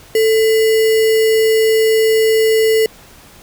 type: tone with sample-and-hold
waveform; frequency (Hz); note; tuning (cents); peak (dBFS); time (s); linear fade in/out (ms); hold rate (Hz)
sine; 441.6; A4; +6; -9; 0.15-2.86; 2; 2450
effects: pink hiss -42 dBFS RMS until 3.42 s